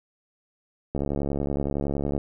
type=click train; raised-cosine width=2 ms; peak=-14 dBFS; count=88; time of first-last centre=0.95-2.179 s; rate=70.8 Hz; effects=none